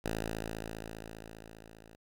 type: tone with level ramp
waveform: 5% pulse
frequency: 55 Hz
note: A1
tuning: in tune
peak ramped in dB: -21 to -43 dBFS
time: 0.04-1.96 s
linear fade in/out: 10 ms
effects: none